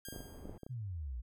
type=tone with exponential decay; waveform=5% pulse; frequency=1609 Hz; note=G6; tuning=45 cents sharp; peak=-33 dBFS; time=0.05-0.74 s; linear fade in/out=2 ms; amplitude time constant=150 ms
type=clicks; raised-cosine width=2 ms; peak=-32 dBFS; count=8; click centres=0.086 / 0.126 / 0.162 / 0.205 / 0.455 / 0.495 / 0.633 / 0.665 s
type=low-pass noise; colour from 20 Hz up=pink; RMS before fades=-50 dBFS; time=0.12-0.58 s; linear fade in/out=5 ms; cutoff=570 Hz; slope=12 dB/octave
type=exponential sweep; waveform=sine; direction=down; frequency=133.7 to 55 Hz; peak=-38 dBFS; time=0.69-1.22 s; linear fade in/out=20 ms
effects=none